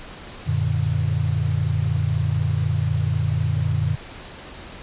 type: chord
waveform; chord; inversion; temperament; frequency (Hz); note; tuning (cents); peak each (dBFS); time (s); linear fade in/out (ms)
sine; Gb augmented; none; equal with one note detuned; 92.5 / 116.54 / 148.71; Gb2 / Bb2 / D3; 0 / 0 / +22; -23; 0.46-3.96; 20
effects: pink hiss -39 dBFS RMS until 4.82 s + resampled to 8000 Hz